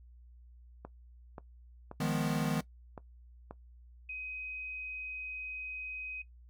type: click train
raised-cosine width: 1 ms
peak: -29 dBFS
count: 6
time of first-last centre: 0.85-3.51 s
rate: 1.88 Hz
type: chord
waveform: square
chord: F half-diminished seventh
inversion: third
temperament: equal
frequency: 155.56 / 174.61 / 207.7 / 246.9 Hz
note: Eb3 / F3 / Ab3 / Cb4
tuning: 0 / 0 / 0 / 0 cents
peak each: -34 / -38 / -37 / -37 dBFS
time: 2-2.61 s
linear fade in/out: 5 ms
type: tone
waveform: sine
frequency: 2518 Hz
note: D#7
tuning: 20 cents sharp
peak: -38 dBFS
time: 4.09-6.22 s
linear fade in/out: 5 ms
effects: noise-tail reverb RT60 0.1 s tail -18 dB re dry + added 60 Hz sine -53 dBFS peak until 6.49 s